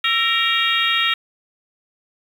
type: harmonic tone with a mistuned harmonic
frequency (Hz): 466.2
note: A#4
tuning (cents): 0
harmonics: 3 / 4 / 5 / 6 / 7 / 8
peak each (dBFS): -23 / -23 / -23 / -23 / -23 / -23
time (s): 0.04-1.14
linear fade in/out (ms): 5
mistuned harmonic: 3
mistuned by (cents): -84
effects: 7-bit